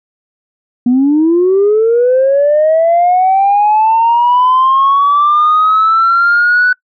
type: linear sweep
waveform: sine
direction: up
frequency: 238.6 to 1494 Hz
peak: -5 dBFS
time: 0.86-6.73 s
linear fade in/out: 5 ms
effects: noise-tail reverb RT60 0.1 s tail -25 dB re dry + tanh soft clip ceiling -3 dBFS